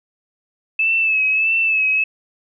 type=tone with vibrato; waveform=sine; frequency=2612 Hz; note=E7; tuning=17 cents flat; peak=-14 dBFS; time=0.79-2.04 s; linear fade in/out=5 ms; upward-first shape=sine; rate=1.6 Hz; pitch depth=44 cents each way; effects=none